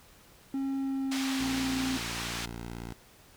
triangle tone with pitch glide, 271.1 to 262.5 Hz, C#4 to C4, -38 to +6 cents, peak -27 dBFS, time 0.54-1.97 s, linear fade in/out 2 ms, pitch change -56 cents, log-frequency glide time 0.76-1.84 s
white band-pass noise, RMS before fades -37 dBFS, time 1.11-2.46 s, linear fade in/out 10 ms, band 730 to 4700 Hz, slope 12 dB/octave
10% pulse tone, 58.1 Hz, A#1, 5 cents flat, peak -30 dBFS, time 1.39-2.93 s, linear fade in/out 5 ms
effects pink hiss -57 dBFS RMS until 3.36 s

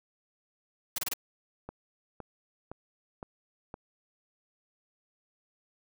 white noise bursts, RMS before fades -32 dBFS, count 4, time 0.96-1.137 s, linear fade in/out 5 ms, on 24 ms, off 27 ms
click train, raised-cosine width 1 ms, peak -26 dBFS, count 5, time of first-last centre 1.69-3.741 s, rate 1.95 Hz
effects none

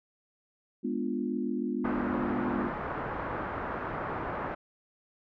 sine chord, G# diminished seventh, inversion none, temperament equal, 207.7 / 246.9 / 293.7 / 349.2 Hz, G#3 / B3 / D4 / F4, 0 / 0 / 0 / 0 cents, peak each -35 / -32 / -36 / -36 dBFS, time 0.83-2.7 s, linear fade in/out 20 ms
white low-pass noise, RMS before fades -35 dBFS, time 1.84-4.55 s, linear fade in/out 10 ms, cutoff 1400 Hz, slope 24 dB/octave
effects none

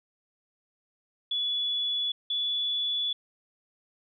sine tone pair in turn, 3418 / 3433 Hz, G#7 / A7, +49 / -43 cents, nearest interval unison, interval 8 cents, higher second, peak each -26 / -26 dBFS, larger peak neither, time 1.31-2.12 / 2.3-3.13 s, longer second, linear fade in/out 5 ms, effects none

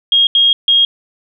sine tone bursts at uneven times, 3258 Hz, G#7, 34 cents flat, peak -7 dBFS, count 3, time 0.12-0.27 / 0.35-0.53 / 0.68-0.85 s, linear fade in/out 2 ms, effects none

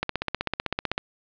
click train, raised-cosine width 0.3 ms, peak -9 dBFS, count 16, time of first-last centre 0.03-0.979 s, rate 15.8 Hz, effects resampled to 11025 Hz + 8-bit

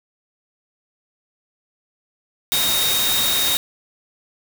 sine tone in noise, 3729 Hz, A#7, in tune, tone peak -20 dBFS, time 2.52-3.57 s, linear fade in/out 0 ms, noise white, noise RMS -21 dBFS, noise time 2.52-3.57 s, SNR -2 dB, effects none

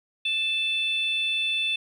sine tone pair together, 2637 / 3513 Hz, E7 / A7, 0 / -3 cents, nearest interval perfect fourth, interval 497 cents, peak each -25 dBFS, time 0.25-1.76 s, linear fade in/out 5 ms, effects tanh soft clip ceiling -17 dBFS + 10-bit

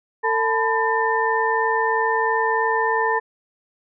sine tone cluster, 449.1 / 875 / 998 / 1796 Hz, A4 / A5 / B5 / A6, +35 / -10 / +18 / +35 cents, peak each -23 dBFS, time 0.23-3.2 s, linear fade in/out 20 ms, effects none

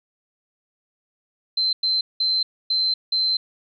sine tone bursts at uneven times, 4094 Hz, C8, 38 cents flat, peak -18 dBFS, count 5, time 1.57-1.73 / 1.83-2.01 / 2.2-2.43 / 2.7-2.94 / 3.12-3.37 s, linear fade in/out 5 ms, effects none

